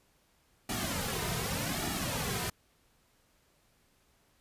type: noise with flanger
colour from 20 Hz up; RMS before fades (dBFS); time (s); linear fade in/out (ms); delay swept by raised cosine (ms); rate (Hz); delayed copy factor
pink; -34; 0.69-2.5; 5; 1.9 to 3.6; 0.85; -0.75
effects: pink hiss -69 dBFS RMS until 4.4 s + resampled to 32000 Hz